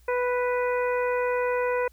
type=harmonic tone; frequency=493.9 Hz; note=B4; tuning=in tune; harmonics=1 / 2 / 3 / 4 / 5; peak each=-24 / -30 / -34 / -36 / -38 dBFS; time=0.08-1.88 s; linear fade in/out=5 ms; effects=added 60 Hz sine -53 dBFS peak until 1.92 s + white hiss -64 dBFS RMS until 1.92 s